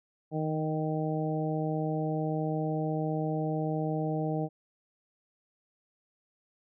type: harmonic tone with a mistuned harmonic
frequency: 155.56 Hz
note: D#3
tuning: in tune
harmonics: 1 / 2 / 3 / 4 / 5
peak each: -31 / -34 / -36 / -37 / -38 dBFS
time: 0.31-4.49 s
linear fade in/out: 50 ms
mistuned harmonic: 1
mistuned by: +16 cents
effects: none